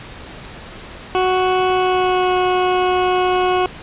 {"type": "tone with pitch glide", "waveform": "20% pulse", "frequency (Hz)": [370, 365.8], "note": ["F#4", "F#4"], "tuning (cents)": [0, -20], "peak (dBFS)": -9, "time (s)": [1.15, 3.66], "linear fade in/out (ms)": 0, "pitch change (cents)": -20, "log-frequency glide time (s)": [1.7, 2.35], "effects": ["pink hiss -35 dBFS RMS until 3.82 s", "resampled to 8000 Hz"]}